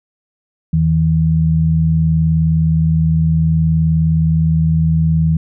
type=tone pair together; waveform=sine; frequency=81 / 160.37 Hz; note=E2 / E3; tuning=-30 / -47 cents; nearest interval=octave; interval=1183 cents; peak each=-17 / -11 dBFS; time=0.73-5.37 s; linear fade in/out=5 ms; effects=none